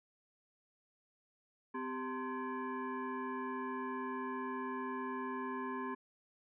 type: tone with frequency modulation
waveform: sine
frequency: 393.4 Hz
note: G4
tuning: 6 cents sharp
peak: -37 dBFS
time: 1.74-5.95 s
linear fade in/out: 10 ms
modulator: 649 Hz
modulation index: 1.6
effects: none